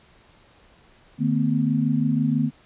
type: tone cluster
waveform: sine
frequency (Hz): 151.6 / 227.3 / 253.4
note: D#3 / A#3 / B3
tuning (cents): -45 / -43 / +45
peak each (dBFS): -23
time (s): 1.18-2.51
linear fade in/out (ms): 50
effects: pink hiss -55 dBFS RMS until 2.65 s + resampled to 8000 Hz